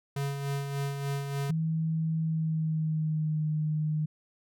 square tone with tremolo, 140 Hz, C#3, 18 cents sharp, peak -29 dBFS, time 0.16-1.51 s, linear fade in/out 5 ms, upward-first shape sine, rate 3.4 Hz, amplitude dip 45%
sine tone with pitch glide, 160.6 to 153.79 Hz, E3 to D#3, -45 to -20 cents, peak -26 dBFS, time 1.49-4.06 s, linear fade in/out 10 ms, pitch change -75 cents, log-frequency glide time 2.23-3.48 s
effects none

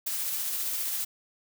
blue noise with tremolo, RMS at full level -30 dBFS, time 0.06-1.05 s, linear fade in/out 10 ms, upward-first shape sine, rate 15 Hz, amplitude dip 25%, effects none

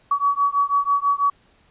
sine beating tone pair, 1131 / 1137.1 Hz, C#6 / C#6, +34 / +44 cents, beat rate 6.1 Hz, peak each -20 dBFS, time 0.11-1.3 s, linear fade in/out 5 ms, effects pink hiss -58 dBFS RMS until 1.7 s + resampled to 8000 Hz

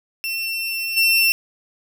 30% pulse tone with level steps, 2702 Hz, E7, 42 cents sharp, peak -20 / -11 dBFS, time 0.24-1.32 s, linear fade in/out 0 ms, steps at 0.96 s, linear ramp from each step 20 ms, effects none

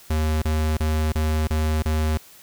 square tone bursts, 77.78 Hz, D#2, in tune, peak -20 dBFS, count 6, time 0.1-2.175 s, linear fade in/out 5 ms, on 320 ms, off 31 ms, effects white hiss -48 dBFS RMS until 2.42 s

